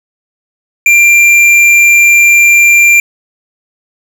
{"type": "tone with tanh clipping", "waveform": "sine", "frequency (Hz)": 2376, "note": "D7", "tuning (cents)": 20, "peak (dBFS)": -4, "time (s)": [0.86, 3], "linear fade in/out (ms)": 2, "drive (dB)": 11, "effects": []}